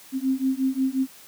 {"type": "beating tone pair", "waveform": "sine", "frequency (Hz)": [261.6, 267.2], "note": ["C4", "C4"], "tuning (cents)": [0, 36], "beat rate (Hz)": 5.6, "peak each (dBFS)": -24, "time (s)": [0.12, 1.07], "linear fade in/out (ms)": 50, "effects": ["white hiss -48 dBFS RMS until 1.27 s", "high-pass 100 Hz 12 dB/octave"]}